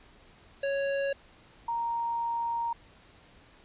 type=tone pair in turn; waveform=square / sine; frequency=554.4 / 932.4 Hz; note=C#5 / A#5; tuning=0 / 0 cents; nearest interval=major sixth; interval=900 cents; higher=second; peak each=-28 / -28 dBFS; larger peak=neither; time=0.63-1.13 / 1.68-2.73 s; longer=second; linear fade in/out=5 ms; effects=pink hiss -57 dBFS RMS until 3.64 s + resampled to 8000 Hz